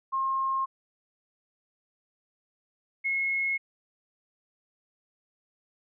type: tone pair in turn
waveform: sine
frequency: 1069 / 2171 Hz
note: C6 / C#7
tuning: +37 / -37 cents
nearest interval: octave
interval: 1226 cents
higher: second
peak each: -25 dBFS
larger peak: neither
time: 0.12-0.66 / 3.04-3.58 s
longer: neither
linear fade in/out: 20 ms
effects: none